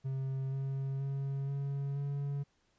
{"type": "tone with pitch steps", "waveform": "triangle", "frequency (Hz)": [133.8, 135.67, 137.56, 139.48, 141.43], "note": ["C3", "C#3", "C#3", "C#3", "C#3"], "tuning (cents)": [39, -37, -13, 11, 35], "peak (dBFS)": -31, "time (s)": [0.04, 2.44], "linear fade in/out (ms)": 20, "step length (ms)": 480, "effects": ["pink hiss -74 dBFS RMS until 2.78 s", "resampled to 16000 Hz"]}